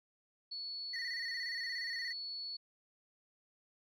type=tone; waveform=sine; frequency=4414 Hz; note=C#8; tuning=8 cents flat; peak=-40 dBFS; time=0.51-2.57 s; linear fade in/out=10 ms
type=tone with vibrato; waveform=triangle; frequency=1910 Hz; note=A#6; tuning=42 cents sharp; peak=-38 dBFS; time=0.93-2.13 s; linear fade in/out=10 ms; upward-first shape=square; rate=17 Hz; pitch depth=59 cents each way
effects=none